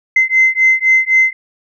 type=beating tone pair; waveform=sine; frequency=2063 / 2066.9 Hz; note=C7 / C7; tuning=-25 / -22 cents; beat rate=3.9 Hz; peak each=-11 dBFS; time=0.16-1.33 s; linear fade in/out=5 ms; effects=tanh soft clip ceiling -1 dBFS